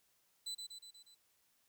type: tone with echo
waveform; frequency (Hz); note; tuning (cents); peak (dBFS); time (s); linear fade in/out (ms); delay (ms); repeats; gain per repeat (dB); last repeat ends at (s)
35% pulse; 4000; B7; +21; -38; 0.46-0.55; 10; 120; 5; -4; 1.15
effects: white hiss -75 dBFS RMS until 1.68 s